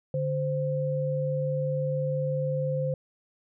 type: tone pair together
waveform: sine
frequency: 145.92 / 520 Hz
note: D3 / C5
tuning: -11 / -11 cents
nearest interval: octave + minor seventh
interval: 2200 cents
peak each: -28 dBFS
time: 0.14-2.94 s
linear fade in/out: 2 ms
effects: none